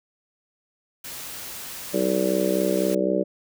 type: noise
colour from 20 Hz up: white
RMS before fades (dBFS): -36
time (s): 1.04-2.95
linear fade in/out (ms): 5
type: harmonic tone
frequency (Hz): 64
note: C2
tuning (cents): -38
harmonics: 3 / 4 / 5 / 6 / 7 / 8 / 9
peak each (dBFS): -27 / -36 / -26 / -27 / -28 / -32 / -25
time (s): 1.93-3.24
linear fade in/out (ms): 20
effects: none